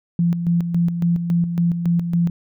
sine tone with tremolo, 171.2 Hz, F3, 34 cents flat, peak -14 dBFS, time 0.19-2.3 s, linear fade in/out 2 ms, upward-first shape square, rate 3.6 Hz, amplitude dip 55%, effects none

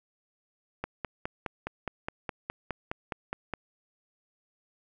click train, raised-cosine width 0.5 ms, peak -17 dBFS, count 14, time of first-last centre 0.84-3.537 s, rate 4.82 Hz, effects none

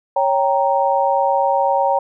sine chord, G diminished, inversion second, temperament equal, 554.4 / 784 / 932.3 Hz, Db5 / G5 / Bb5, 0 / 0 / 0 cents, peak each -18 / -18 / -18 dBFS, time 0.16-1.99 s, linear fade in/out 5 ms, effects none

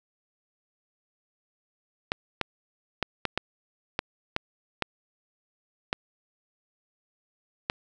clicks, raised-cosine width 0.3 ms, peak -9 dBFS, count 10, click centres 2.119 / 2.413 / 3.027 / 3.253 / 3.376 / 3.991 / 4.364 / 4.823 / 5.929 / 7.699 s, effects none

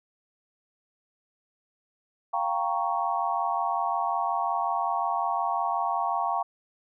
sine chord, G half-diminished seventh, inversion third, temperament equal, 698.5 / 784 / 932.3 / 1108.7 Hz, F5 / G5 / Bb5 / Db6, 0 / 0 / 0 / 0 cents, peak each -30 dBFS, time 2.33-6.43 s, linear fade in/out 10 ms, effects none

